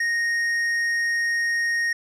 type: tone with tanh clipping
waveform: sine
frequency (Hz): 1862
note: A#6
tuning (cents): -2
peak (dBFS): -22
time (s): 0-1.93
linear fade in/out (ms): 5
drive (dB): 8
effects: none